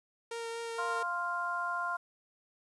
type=tone with vibrato; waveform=sawtooth; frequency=461.7 Hz; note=A#4; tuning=17 cents flat; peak=-33 dBFS; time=0.31-1.03 s; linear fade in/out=5 ms; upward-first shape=triangle; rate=4.2 Hz; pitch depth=13 cents each way
type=harmonic tone; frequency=349.2 Hz; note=F4; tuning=in tune; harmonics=2 / 3 / 4; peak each=-39 / -35 / -35 dBFS; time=0.78-1.97 s; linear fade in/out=10 ms
effects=resampled to 24000 Hz + 10-bit